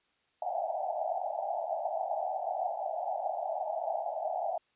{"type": "band-pass noise", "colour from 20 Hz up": "pink", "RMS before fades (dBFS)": -34, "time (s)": [0.42, 4.58], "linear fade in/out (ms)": 5, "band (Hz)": [620, 820], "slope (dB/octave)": 96, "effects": ["white hiss -73 dBFS RMS until 4.75 s", "resampled to 8000 Hz"]}